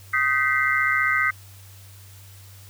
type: tone cluster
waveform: sine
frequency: 1252 / 1542 / 1951 / 2086 Hz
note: D#6 / G6 / B6 / C7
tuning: +10 / -29 / -22 / -6 cents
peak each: -24 dBFS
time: 0.13-1.31 s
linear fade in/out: 10 ms
effects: added 97 Hz sine -44 dBFS peak until 2.69 s + white hiss -50 dBFS RMS until 2.69 s